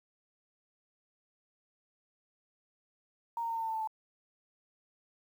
sine tone with pitch steps, 930 / 922 / 914 / 906.1 / 898.3 / 890.6 / 882.9 / 875.3 Hz, A#5 / A#5 / A#5 / A#5 / A5 / A5 / A5 / A5, -4 / -19 / -34 / -49 / +36 / +21 / +6 / -9 cents, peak -32 dBFS, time 3.37-3.874 s, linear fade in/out 2 ms, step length 63 ms, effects 10-bit

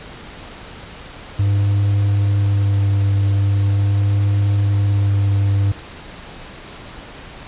triangle tone with vibrato, 100.3 Hz, G2, 40 cents sharp, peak -11 dBFS, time 1.39-5.72 s, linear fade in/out 5 ms, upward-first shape sine, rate 0.41 Hz, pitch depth 13 cents each way, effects pink hiss -36 dBFS RMS until 7.47 s + resampled to 8000 Hz

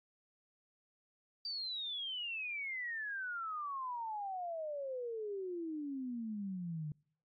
sine exponential sweep, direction down, 4699 to 146.83 Hz, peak -38 dBFS, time 1.45-6.92 s, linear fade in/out 2 ms, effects noise-tail reverb RT60 0.6 s tail -26 dB re dry + AAC 32 kbps

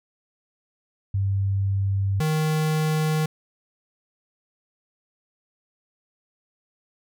sine / square tone pair in turn, 98.1 / 155.72 Hz, G2 / D#3, +2 / +2 cents, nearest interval minor sixth, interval 800 cents, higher second, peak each -20 / -21 dBFS, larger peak first, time 1.14-2.2 / 2.2-3.26 s, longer neither, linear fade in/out 5 ms, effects none

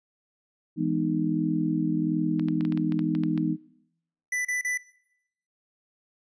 sine chord, E major seventh, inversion none, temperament just, 164.81 / 206 / 247.2 / 309 Hz, E3 / G#3 / B3 / D#4, 0 / -14 / +2 / -12 cents, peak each -29 / -31 / -30 / -27 dBFS, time 0.76-3.57 s, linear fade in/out 50 ms
clicks, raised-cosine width 0.3 ms, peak -24 dBFS, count 11, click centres 2.396 / 2.485 / 2.609 / 2.651 / 2.723 / 2.775 / 2.922 / 2.992 / 3.151 / 3.236 / 3.377 s
square tone bursts, 1988 Hz, B6, 11 cents sharp, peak -26 dBFS, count 3, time 4.32-4.776 s, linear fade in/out 5 ms, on 130 ms, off 33 ms
effects noise-tail reverb RT60 0.8 s tail -20 dB re dry + resampled to 22050 Hz

